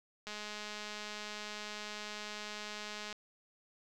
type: click train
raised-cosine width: 0.2 ms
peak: -26 dBFS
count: 601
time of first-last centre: 0.27-3.127 s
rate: 210 Hz
effects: none